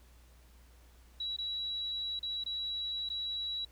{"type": "tone with dropouts", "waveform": "sine", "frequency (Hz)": 3903, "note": "B7", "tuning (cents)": -21, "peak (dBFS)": -34, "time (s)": [1.2, 3.65], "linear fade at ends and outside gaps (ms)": 5, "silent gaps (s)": [[1.365, 1.385], [2.193, 2.229], [2.439, 2.461], [3.09, 3.1]], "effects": ["added 60 Hz sine -57 dBFS peak until 3.71 s", "pink hiss -65 dBFS RMS until 3.71 s"]}